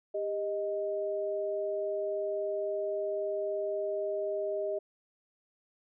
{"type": "tone pair together", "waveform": "sine", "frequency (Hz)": [399.3, 623], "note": ["G4", "D#5"], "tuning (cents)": [32, 2], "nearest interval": "minor sixth", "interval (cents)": 770, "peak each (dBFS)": [-34, -32], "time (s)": [0.14, 4.79], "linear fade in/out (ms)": 10, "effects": []}